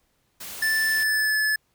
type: noise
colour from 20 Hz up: white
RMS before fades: -37 dBFS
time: 0.4-1.04 s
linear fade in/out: 10 ms
type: tone with pitch glide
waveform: square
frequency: 1760 to 1725.8 Hz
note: A6 to A6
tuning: 0 to -34 cents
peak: -21 dBFS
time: 0.62-1.56 s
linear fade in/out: 5 ms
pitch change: -34 cents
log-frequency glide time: 0.89-1.37 s
effects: pink hiss -69 dBFS RMS until 1.74 s